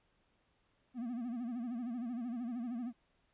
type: tone with vibrato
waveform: triangle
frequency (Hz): 240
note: B3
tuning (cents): -49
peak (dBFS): -35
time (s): 0.94-2.93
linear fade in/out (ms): 50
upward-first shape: sine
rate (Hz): 13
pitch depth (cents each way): 110
effects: pink hiss -75 dBFS RMS until 3.33 s + resampled to 8000 Hz